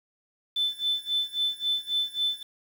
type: tone with tremolo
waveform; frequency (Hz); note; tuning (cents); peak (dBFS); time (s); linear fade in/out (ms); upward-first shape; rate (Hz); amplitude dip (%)
sine; 3520; A7; 0; -21; 0.56-2.43; 5; sine; 3.7; 95
effects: tanh soft clip ceiling -18 dBFS + 8-bit